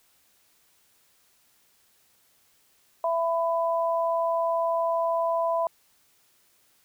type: tone pair together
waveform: sine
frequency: 666.8 / 999 Hz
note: E5 / B5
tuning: +20 / +20 cents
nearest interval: perfect fifth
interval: 700 cents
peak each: -24 / -27 dBFS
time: 3.04-5.67 s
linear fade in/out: 2 ms
effects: white hiss -64 dBFS RMS until 6.84 s